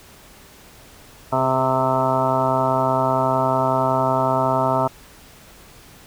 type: harmonic tone with a mistuned harmonic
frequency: 130.81 Hz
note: C3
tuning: in tune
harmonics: 1 / 2 / 3 / 4 / 5 / 6 / 7 / 8 / 9 / 10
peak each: -26 / -27 / -29 / -31 / -21 / -30 / -22 / -29 / -30 / -26 dBFS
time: 1.32-4.88 s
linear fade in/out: 10 ms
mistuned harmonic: 3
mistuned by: +22 cents
effects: pink hiss -46 dBFS RMS until 6.06 s